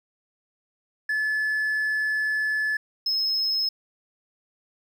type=tone pair in turn; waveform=triangle; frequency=1726 / 5172 Hz; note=A6 / E8; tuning=-34 / -34 cents; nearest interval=octave + perfect fifth; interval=1900 cents; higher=second; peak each=-20 dBFS; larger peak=neither; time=1.09-2.77 / 3.06-3.69 s; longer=first; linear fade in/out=5 ms; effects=tanh soft clip ceiling -16 dBFS + 10-bit